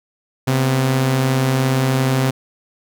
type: tone pair together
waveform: sawtooth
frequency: 132.04 / 246.9 Hz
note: C3 / B3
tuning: +16 / 0 cents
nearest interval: major seventh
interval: 1084 cents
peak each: -11 / -22 dBFS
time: 0.47-2.31 s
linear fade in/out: 10 ms
effects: none